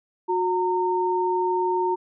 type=tone pair together; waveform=sine; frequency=363.6 / 917 Hz; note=F#4 / A#5; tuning=-30 / -29 cents; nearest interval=octave + major third; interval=1601 cents; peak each=-23 dBFS; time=0.28-1.96 s; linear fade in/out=20 ms; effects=none